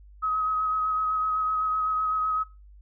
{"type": "tone with vibrato", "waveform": "sine", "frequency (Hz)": 1270, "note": "D#6", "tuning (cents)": 35, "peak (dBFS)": -23, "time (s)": [0.22, 2.44], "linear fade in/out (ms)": 20, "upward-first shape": "sine", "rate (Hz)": 7.9, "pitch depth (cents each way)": 17, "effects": ["noise-tail reverb RT60 0.3 s tail -22 dB re dry", "added 50 Hz sine -47 dBFS peak until 2.81 s"]}